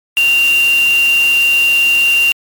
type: tone in noise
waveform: sine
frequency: 2774 Hz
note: F7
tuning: 12 cents flat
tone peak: -8 dBFS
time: 0.17-2.32 s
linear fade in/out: 0 ms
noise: white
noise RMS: -25 dBFS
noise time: 0.17-2.32 s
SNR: +14 dB
effects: MP3 96 kbps